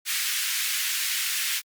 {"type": "high-pass noise", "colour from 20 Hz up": "pink", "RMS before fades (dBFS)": -27, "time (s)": [0.05, 1.62], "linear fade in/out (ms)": 50, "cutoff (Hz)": 1800, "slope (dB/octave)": 24, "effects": ["Opus 48 kbps"]}